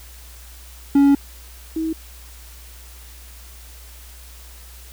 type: tone pair in turn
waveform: triangle / sine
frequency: 280.5 / 320.9 Hz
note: C#4 / E4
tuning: +21 / -46 cents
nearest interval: major second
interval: 233 cents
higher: second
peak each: -8 / -20 dBFS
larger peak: first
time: 0.95-1.15 / 1.76-1.93 s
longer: first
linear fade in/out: 5 ms
effects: added 60 Hz sine -40 dBFS peak until 4.92 s + white hiss -45 dBFS RMS until 4.92 s